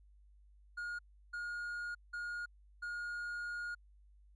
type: tone bursts at uneven times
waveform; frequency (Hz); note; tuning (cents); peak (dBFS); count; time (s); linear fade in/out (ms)
triangle; 1431; F6; +42; -37; 4; 0.77-0.99 / 1.33-1.95 / 2.13-2.46 / 2.82-3.75; 10
effects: added 50 Hz sine -60 dBFS peak until 4.35 s + resampled to 24000 Hz